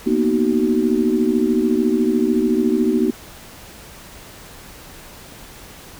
sine chord, B major seventh, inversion third, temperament equal with one note detuned, 233.1 / 246.9 / 311.1 / 377.6 Hz, A#3 / B3 / D#4 / F#4, 0 / 0 / 0 / +35 cents, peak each -20 dBFS, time 0.06-3.11 s, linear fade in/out 10 ms
click, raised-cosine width 2 ms, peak -25 dBFS, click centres 5.323 s
effects pink hiss -40 dBFS RMS until 5.99 s

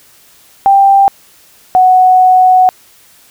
sine tone pair in turn, 788 / 740.6 Hz, G5 / F#5, +9 / +1 cents, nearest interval minor second, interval 108 cents, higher first, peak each -3 dBFS, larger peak neither, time 0.66-1.08 / 1.75-2.69 s, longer second, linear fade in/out 0 ms, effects white hiss -44 dBFS RMS until 3.3 s

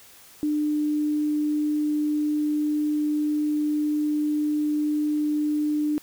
sine tone, 299.7 Hz, D4, 35 cents sharp, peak -21 dBFS, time 0.43-5.98 s, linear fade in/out 0 ms, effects white hiss -50 dBFS RMS until 6.02 s

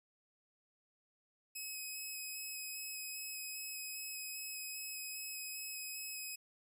10% pulse tone with vibrato, 2549 Hz, D#7, 41 cents sharp, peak -34 dBFS, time 1.55-6.36 s, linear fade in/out 10 ms, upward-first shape square, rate 2.5 Hz, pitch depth 9 cents each way, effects none

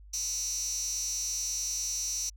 15% pulse tone with high-pass filter, 250.6 Hz, B3, 25 cents sharp, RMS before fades -33 dBFS, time 0.13-2.3 s, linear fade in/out 10 ms, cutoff 5900 Hz, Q 7.7, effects added 50 Hz sine -48 dBFS peak until 2.36 s

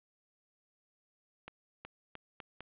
accelerating click train, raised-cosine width 0.3 ms, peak -28 dBFS, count 5, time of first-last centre 1.48-2.606 s, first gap 370 ms, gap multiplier 0.82, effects resampled to 8000 Hz + 10-bit

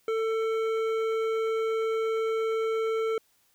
sine tone with hard clipping, 445.7 Hz, A4, 22 cents sharp, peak -27 dBFS, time 0.08-3.18 s, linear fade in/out 2 ms, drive 11 dB, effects white hiss -67 dBFS RMS until 3.54 s

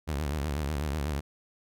sawtooth tone with vibrato, 73.42 Hz, D2, in tune, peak -25 dBFS, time 0.07-1.21 s, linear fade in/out 20 ms, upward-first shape triangle, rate 8.1 Hz, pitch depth 170 cents each way, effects none

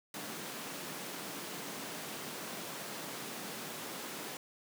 pink high-pass noise, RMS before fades -43 dBFS, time 0.14-4.37 s, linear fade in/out 2 ms, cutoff 170 Hz, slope 24 dB/octave, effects none

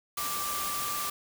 sine tone in noise, 1174.7 Hz, D6, in tune, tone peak -34 dBFS, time 0.17-1.1 s, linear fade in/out 5 ms, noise white, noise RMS -34 dBFS, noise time 0.17-1.1 s, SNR -3 dB, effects none

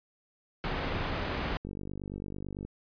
pink low-pass noise, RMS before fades -33 dBFS, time 0.64-1.57 s, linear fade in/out 0 ms, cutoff 2900 Hz, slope 12 dB/octave
click train, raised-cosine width 3 ms, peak -26 dBFS, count 50, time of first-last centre 1.65-2.65 s, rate 49 Hz
effects resampled to 11025 Hz

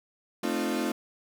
35% pulse chord, F dominant seventh, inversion first, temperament equal with one note detuned, 220 / 261.6 / 304.9 / 349.2 Hz, A3 / C4 / Eb4 / F4, 0 / 0 / -35 / 0 cents, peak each -31 dBFS, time 0.43-0.92 s, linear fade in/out 5 ms, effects none

